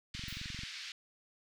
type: band-pass noise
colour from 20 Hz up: white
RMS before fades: -45 dBFS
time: 0.14-0.92 s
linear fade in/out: 2 ms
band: 1700 to 4800 Hz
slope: 24 dB/octave
type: click train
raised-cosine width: 5 ms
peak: -33 dBFS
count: 12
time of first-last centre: 0.15-0.635 s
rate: 22.7 Hz
type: noise with exponential decay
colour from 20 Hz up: violet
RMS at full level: -48 dBFS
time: 0.28-0.5 s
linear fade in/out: 5 ms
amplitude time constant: 47 ms
effects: none